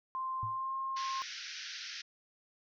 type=tone with pitch glide; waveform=sine; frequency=1046.5 to 1066 Hz; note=C6 to C6; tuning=0 to +32 cents; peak=-34 dBFS; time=0.15-1.22 s; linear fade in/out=0 ms; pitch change=+32 cents; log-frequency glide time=0.47-0.75 s
type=tone with exponential decay; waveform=sine; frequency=110 Hz; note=A2; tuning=in tune; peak=-35 dBFS; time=0.43-0.61 s; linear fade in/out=0 ms; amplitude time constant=37 ms
type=band-pass noise; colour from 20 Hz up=white; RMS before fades=-44 dBFS; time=0.96-2.02 s; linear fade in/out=10 ms; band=1400 to 6000 Hz; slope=96 dB/octave
effects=none